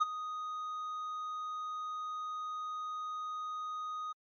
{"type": "tone with ADSR envelope", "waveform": "triangle", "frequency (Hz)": 1245, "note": "D#6", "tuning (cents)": 1, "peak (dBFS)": -21, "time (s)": [0, 4.13], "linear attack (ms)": 19, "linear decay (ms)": 23, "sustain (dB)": -14, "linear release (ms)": 14, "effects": ["MP3 32 kbps"]}